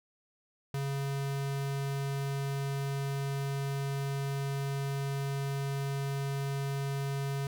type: tone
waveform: square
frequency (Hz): 138.59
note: C#3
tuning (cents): 0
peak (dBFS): -32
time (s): 0.74-7.47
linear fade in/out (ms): 2
effects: none